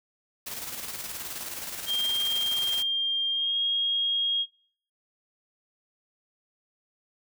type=noise with tremolo; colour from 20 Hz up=white; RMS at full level=-35 dBFS; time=0.46-2.83 s; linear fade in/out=10 ms; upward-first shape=square; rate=19 Hz; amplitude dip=40%
type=tone with pitch glide; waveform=sine; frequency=3200 to 3265 Hz; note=G7 to G#7; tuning=+35 to -30 cents; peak=-24 dBFS; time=1.86-4.46 s; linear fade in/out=50 ms; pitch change=+35 cents; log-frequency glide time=3.3-3.58 s
effects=noise-tail reverb RT60 0.5 s tail -22 dB re dry